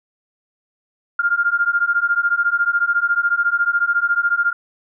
sine beating tone pair, 1396.9 / 1410.9 Hz, F6 / F6, 0 / +17 cents, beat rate 14 Hz, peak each -18 dBFS, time 1.19-4.53 s, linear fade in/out 5 ms, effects none

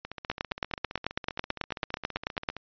two click trains, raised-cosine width 0.3 ms, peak -11 / -21 dBFS, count 21 / 39, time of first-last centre 0.3-2.488 / 0.05-2.567 s, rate 9.14 / 15.1 Hz, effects resampled to 11025 Hz

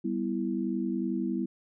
sine chord, E minor, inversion first, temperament equal, 196 / 246.9 / 329.6 Hz, G3 / B3 / E4, 0 / 0 / 0 cents, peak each -32 dBFS, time 0.04-1.46 s, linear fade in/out 10 ms, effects none

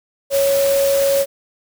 sine tone in noise, 554 Hz, C#5, 1 cent flat, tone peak -13 dBFS, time 0.3-1.26 s, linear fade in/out 50 ms, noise white, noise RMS -25 dBFS, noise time 0.3-1.26 s, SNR +9 dB, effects none

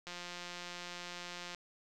click train, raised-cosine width 0.2 ms, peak -27 dBFS, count 261, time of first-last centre 0.07-1.547 s, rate 176 Hz, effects none

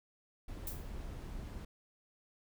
brown noise, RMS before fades -44 dBFS, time 0.48-1.65 s, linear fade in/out 5 ms
violet noise with exponential decay, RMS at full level -39 dBFS, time 0.67-0.91 s, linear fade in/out 2 ms, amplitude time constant 51 ms
effects none

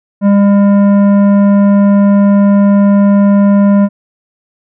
sine tone with tanh clipping, 201.1 Hz, G3, 44 cents sharp, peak -6 dBFS, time 0.21-3.89 s, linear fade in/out 50 ms, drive 12 dB, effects none

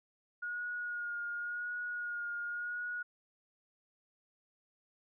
sine tone with vibrato, 1437 Hz, F6, 49 cents sharp, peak -36 dBFS, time 0.42-3.03 s, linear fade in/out 10 ms, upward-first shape sine, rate 0.91 Hz, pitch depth 21 cents each way, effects none

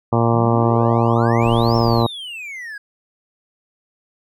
harmonic tone, 116.4 Hz, A#2, 2 cents flat, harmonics 1 / 2 / 3 / 4 / 5 / 6 / 7 / 8 / 9 / 10, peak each -17 / -20 / -22 / -23 / -24 / -25 / -25 / -26 / -27 / -27 dBFS, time 0.12-2.07 s, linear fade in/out 10 ms
triangle exponential two-way sweep, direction up then down, 146.83 to 5450 to 1614 Hz, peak -27 dBFS, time 0.33-2.78 s, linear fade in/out 5 ms, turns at 1.76 s
brown noise, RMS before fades -30 dBFS, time 1.41-2.03 s, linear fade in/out 10 ms
effects none

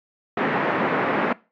pink band-pass noise, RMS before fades -22 dBFS, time 0.37-1.33 s, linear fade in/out 5 ms, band 190 to 2100 Hz, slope 24 dB/octave, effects noise-tail reverb RT60 0.3 s tail -21 dB re dry + MP3 96 kbps

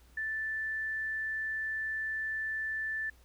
sine tone, 1760 Hz, A6, in tune, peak -32 dBFS, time 0.17-3.1 s, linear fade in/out 5 ms, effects added 60 Hz sine -58 dBFS peak until 3.24 s + pink hiss -65 dBFS RMS until 3.24 s

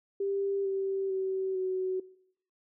sine tone with pitch steps, 395.5 / 388 / 380.7 / 373.5 Hz, G4 / G4 / F#4 / F#4, +15 / -18 / +49 / +16 cents, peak -28 dBFS, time 0.2-2 s, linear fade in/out 5 ms, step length 450 ms, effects noise-tail reverb RT60 0.7 s tail -21 dB re dry

